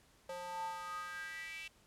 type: tone with high-pass filter sweep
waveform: square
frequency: 177.6 Hz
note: F3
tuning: 29 cents sharp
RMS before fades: -44 dBFS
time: 0.29-1.68 s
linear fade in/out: 5 ms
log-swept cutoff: 620 to 2600 Hz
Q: 6.6
effects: pink hiss -67 dBFS RMS until 1.86 s + low-pass 12000 Hz 12 dB/octave